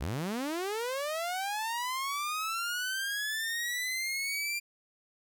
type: linear sweep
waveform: sawtooth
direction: up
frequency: 53.9 to 2386 Hz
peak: -28 dBFS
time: 0-4.6 s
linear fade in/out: 20 ms
effects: none